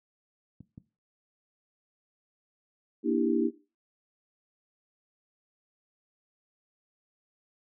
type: clicks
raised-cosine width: 5 ms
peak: -30 / -28 dBFS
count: 2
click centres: 0.606 / 0.778 s
type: chord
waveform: sine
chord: E half-diminished seventh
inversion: second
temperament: just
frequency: 237.3 / 296.7 / 329.6 / 395.6 Hz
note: Bb3 / D4 / E4 / G4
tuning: +31 / +18 / 0 / +16 cents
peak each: -28 / -28 / -28 / -31 dBFS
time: 3.03-3.51 s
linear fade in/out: 50 ms
effects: noise-tail reverb RT60 0.3 s tail -17 dB re dry + high-pass 150 Hz 12 dB/octave